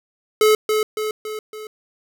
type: tone with echo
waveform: square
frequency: 430 Hz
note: A4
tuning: 40 cents flat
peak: -12 dBFS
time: 0.41-0.55 s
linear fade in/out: 2 ms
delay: 280 ms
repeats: 4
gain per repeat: -5 dB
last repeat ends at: 1.67 s
effects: none